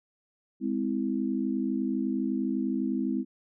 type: tone cluster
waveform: sine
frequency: 206.3 / 258.1 / 326.2 Hz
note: G#3 / C4 / E4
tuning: -11 / -23 / -18 cents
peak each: -31 / -29 / -32 dBFS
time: 0.6-3.25 s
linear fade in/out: 50 ms
effects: none